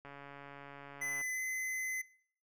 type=click train; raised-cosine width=0.5 ms; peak=-35 dBFS; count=165; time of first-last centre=0.05-1.213 s; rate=141 Hz
type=tone with pitch glide; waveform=square; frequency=2018 to 2039 Hz; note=B6 to C7; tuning=+37 to -45 cents; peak=-36 dBFS; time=1.01-2.02 s; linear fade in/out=10 ms; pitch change=+18 cents; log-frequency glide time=1.34-1.4 s
effects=noise-tail reverb RT60 0.6 s tail -22 dB re dry